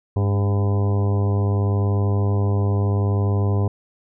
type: harmonic tone with a mistuned harmonic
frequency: 100.7 Hz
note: G2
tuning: 47 cents sharp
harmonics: 1 / 2 / 3 / 4 / 5 / 6 / 7 / 8 / 9 / 10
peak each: -17 / -29 / -32 / -29 / -34 / -38 / -37 / -39 / -41 / -38 dBFS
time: 0.16-3.68 s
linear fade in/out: 5 ms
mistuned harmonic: 3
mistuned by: -44 cents
effects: none

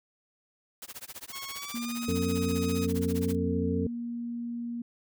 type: noise with tremolo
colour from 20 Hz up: white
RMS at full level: -40 dBFS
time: 0.82-3.35 s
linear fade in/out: 0 ms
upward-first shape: sine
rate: 15 Hz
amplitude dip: 100%
type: tone with pitch glide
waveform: 10% pulse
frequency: 1095 to 1257.8 Hz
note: C#6 to D#6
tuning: -22 to +18 cents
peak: -30 dBFS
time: 1.32-2.87 s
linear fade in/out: 20 ms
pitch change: +240 cents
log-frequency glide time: 1.48-2.01 s
type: tone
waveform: sine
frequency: 236.6 Hz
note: A#3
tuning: 26 cents sharp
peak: -32 dBFS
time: 1.74-4.82 s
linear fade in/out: 5 ms
type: harmonic tone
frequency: 90.2 Hz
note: F#2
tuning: 44 cents flat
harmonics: 1 / 2 / 3 / 5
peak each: -32 / -32 / -32 / -32 dBFS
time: 2.08-3.87 s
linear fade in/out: 5 ms
effects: none

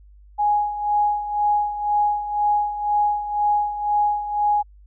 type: tone with tremolo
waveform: sine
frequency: 830.6 Hz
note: G#5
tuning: in tune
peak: -15 dBFS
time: 0.38-4.63 s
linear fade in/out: 20 ms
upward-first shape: sine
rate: 2 Hz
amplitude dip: 70%
effects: added 50 Hz sine -45 dBFS peak until 4.86 s

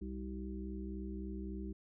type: harmonic tone with a mistuned harmonic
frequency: 63.6 Hz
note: C2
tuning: 48 cents flat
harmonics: 1 / 3 / 5 / 6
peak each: -43 / -44 / -47 / -50 dBFS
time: 0.01-1.73 s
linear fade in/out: 10 ms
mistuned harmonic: 3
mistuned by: +47 cents
effects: none

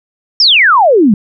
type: exponential sweep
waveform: sine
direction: down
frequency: 5588 to 188.4 Hz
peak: -4 dBFS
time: 0.4-1.14 s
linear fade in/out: 2 ms
effects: none

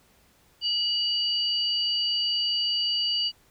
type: tone pair together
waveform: sine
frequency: 2919 / 4634 Hz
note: F#7 / D8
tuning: -24 / -24 cents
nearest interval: minor sixth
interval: 800 cents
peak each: -26 dBFS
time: 0.61-3.32 s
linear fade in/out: 50 ms
effects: pink hiss -61 dBFS RMS until 3.5 s

